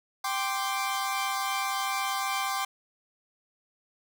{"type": "chord", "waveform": "sawtooth", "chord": "G suspended fourth", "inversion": "none", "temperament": "equal", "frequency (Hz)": [784, 1046.5, 1174.7], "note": ["G5", "C6", "D6"], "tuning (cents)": [0, 0, 0], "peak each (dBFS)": [-28, -29, -29], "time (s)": [0.24, 2.65], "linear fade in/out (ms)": 5, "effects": []}